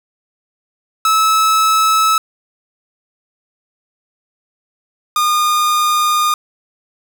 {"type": "tone pair in turn", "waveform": "45% pulse", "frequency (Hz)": [1300, 1218.2], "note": ["E6", "D#6"], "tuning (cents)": [-24, -37], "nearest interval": "minor second", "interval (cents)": 113, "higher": "first", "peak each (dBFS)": [-10, -12], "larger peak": "first", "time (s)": [[1.05, 2.18], [5.16, 6.34]], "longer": "second", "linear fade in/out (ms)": 2, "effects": []}